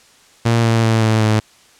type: tone with pitch steps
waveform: sawtooth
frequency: 116 / 114.07 / 112.18 / 110.31 / 108.48 Hz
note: A#2 / A#2 / A2 / A2 / A2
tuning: -8 / -37 / +34 / +5 / -24 cents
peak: -8 dBFS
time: 0.45-1.4 s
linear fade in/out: 10 ms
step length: 190 ms
effects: white hiss -49 dBFS RMS until 1.79 s + low-pass 8000 Hz 12 dB/octave